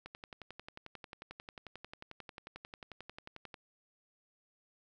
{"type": "click train", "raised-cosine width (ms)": 0.3, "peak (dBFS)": -30, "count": 40, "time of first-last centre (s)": [0.06, 3.542], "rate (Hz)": 11.2, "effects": []}